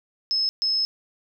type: tone bursts at uneven times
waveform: sine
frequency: 5190 Hz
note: E8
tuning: 28 cents flat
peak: -20 dBFS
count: 2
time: 0.31-0.49 / 0.62-0.85 s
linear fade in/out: 0 ms
effects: none